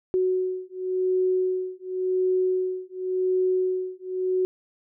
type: beating tone pair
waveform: sine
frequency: 370 / 370.91 Hz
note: F#4 / F#4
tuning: 0 / +4 cents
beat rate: 0.91 Hz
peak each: -25 dBFS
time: 0.14-4.45 s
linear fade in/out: 0 ms
effects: none